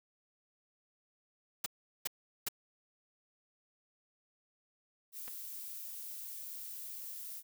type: noise bursts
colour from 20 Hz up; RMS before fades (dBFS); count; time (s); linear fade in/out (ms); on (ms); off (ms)
white; -35; 3; 1.64-2.486; 5; 22; 390
type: noise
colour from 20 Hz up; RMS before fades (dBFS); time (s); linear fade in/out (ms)
violet; -45; 5.12-7.43; 50
type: clicks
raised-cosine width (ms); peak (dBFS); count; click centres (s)
0.3; -34; 2; 5.278 / 5.282
effects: none